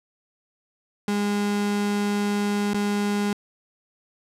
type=tone with dropouts; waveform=35% pulse; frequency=204.8 Hz; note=G#3; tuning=24 cents flat; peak=-20 dBFS; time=1.08-3.33 s; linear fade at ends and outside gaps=2 ms; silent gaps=2.735-2.744 s; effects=low-pass 11000 Hz 12 dB/octave